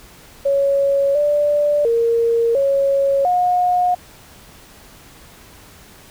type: tone with pitch steps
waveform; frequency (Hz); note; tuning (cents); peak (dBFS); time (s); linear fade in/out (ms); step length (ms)
sine; 556 / 587 / 463.5 / 552 / 720; C#5 / D5 / A#4 / C#5 / F#5; +5 / -1 / -10 / -7 / -47; -13; 0.45-3.95; 10; 700
effects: pink hiss -44 dBFS RMS until 6.1 s